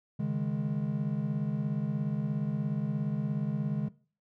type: chord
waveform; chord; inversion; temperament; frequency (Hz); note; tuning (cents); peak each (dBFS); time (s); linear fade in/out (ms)
triangle; C# suspended second; none; equal; 138.59 / 155.56 / 207.7; C#3 / D#3 / G#3; 0 / 0 / 0; -31; 0.19-3.89; 10
effects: noise-tail reverb RT60 0.4 s tail -19 dB re dry